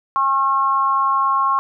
sine tone with amplitude modulation, 1084 Hz, C#6, 39 cents flat, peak -11 dBFS, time 0.16-1.59 s, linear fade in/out 0 ms, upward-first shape sine, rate 270 Hz, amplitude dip 70%, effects none

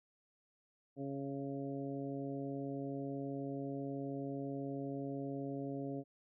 harmonic tone with a mistuned harmonic, 138.59 Hz, C#3, in tune, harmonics 1 / 2 / 3 / 4 / 5, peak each -45 / -41 / -46 / -48 / -51 dBFS, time 0.96-6.04 s, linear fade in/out 50 ms, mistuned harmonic 5, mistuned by -19 cents, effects none

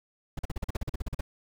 brown noise bursts, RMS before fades -30 dBFS, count 14, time 0.37-1.21 s, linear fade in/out 5 ms, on 21 ms, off 42 ms, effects none

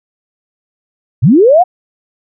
sine linear sweep, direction up, 92.5 to 757 Hz, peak -3 dBFS, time 1.22-1.64 s, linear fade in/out 20 ms, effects none

